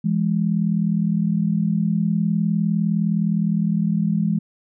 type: tone pair together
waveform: sine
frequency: 168.09 / 207.7 Hz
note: E3 / G#3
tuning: +34 / 0 cents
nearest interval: major third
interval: 366 cents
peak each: -20 dBFS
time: 0.04-4.39 s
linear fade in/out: 10 ms
effects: none